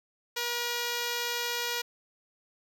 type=tone; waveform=5% pulse; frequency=478.5 Hz; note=A#4; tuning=45 cents sharp; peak=-18 dBFS; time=0.36-1.82 s; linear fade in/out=10 ms; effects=none